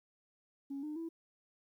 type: tone with pitch steps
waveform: sine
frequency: 277.2 / 302.3 / 329.6 Hz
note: C#4 / D#4 / E4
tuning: 0 / -50 / 0 cents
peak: -37 dBFS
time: 0.7-1.09 s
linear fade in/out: 10 ms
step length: 130 ms
effects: tanh soft clip ceiling -35 dBFS + 12-bit